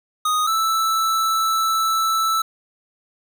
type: tone pair in turn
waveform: square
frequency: 1244.5 / 1318.5 Hz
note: D#6 / E6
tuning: 0 / 0 cents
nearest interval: minor second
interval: 100 cents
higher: second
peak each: -18 dBFS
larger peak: neither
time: 0.25-0.47 / 0.47-2.42 s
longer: second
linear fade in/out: 5 ms
effects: none